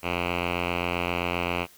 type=tone with low-pass filter; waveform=5% pulse; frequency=87.6 Hz; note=F2; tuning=6 cents sharp; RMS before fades=-28 dBFS; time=0.02-1.67 s; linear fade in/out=50 ms; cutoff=2600 Hz; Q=3.2; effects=white hiss -54 dBFS RMS until 1.77 s